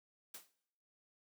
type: noise with exponential decay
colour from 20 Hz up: white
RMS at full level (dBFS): -45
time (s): 0.34-0.52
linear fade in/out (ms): 5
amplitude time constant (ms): 37
effects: noise-tail reverb RT60 0.7 s tail -19 dB re dry + high-pass 200 Hz 12 dB/octave